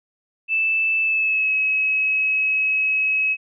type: tone with pitch glide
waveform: sine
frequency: 2637 to 2563 Hz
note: E7 to E7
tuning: 0 to -49 cents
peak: -17 dBFS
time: 0.48-3.37 s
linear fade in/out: 50 ms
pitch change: -49 cents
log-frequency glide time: 1.01-1.54 s
effects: none